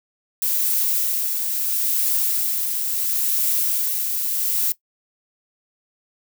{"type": "noise with tremolo", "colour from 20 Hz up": "violet", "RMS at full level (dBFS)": -20, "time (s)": [0.42, 4.72], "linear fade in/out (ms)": 2, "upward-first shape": "sine", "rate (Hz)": 0.74, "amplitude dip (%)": 35, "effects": ["noise-tail reverb RT60 0.1 s tail -18 dB re dry"]}